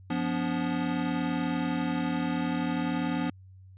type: chord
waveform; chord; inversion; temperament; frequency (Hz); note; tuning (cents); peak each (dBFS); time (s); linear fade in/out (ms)
square; B diminished; second; equal with one note detuned; 174.61 / 246.9 / 287.3; F3 / B3 / D4; 0 / 0 / -38; -33 / -32 / -32; 0.1-3.3; 5
effects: added 94 Hz sine -48 dBFS peak until 3.77 s + resampled to 8000 Hz